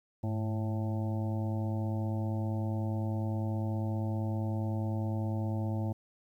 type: harmonic tone with a mistuned harmonic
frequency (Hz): 110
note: A2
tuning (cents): 0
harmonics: 1 / 2 / 3 / 5 / 6 / 7 / 8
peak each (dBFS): -31 / -37 / -41 / -45 / -47 / -48 / -49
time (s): 0.23-5.93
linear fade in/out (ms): 10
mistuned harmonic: 1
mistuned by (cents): -85
effects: 11-bit